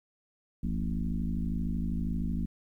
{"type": "tone with frequency modulation", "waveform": "sine", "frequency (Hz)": 116.54, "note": "A#2", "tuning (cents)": 0, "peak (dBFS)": -28, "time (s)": [0.63, 2.46], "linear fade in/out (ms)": 5, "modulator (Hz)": 52.8, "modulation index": 2.5, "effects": ["11-bit"]}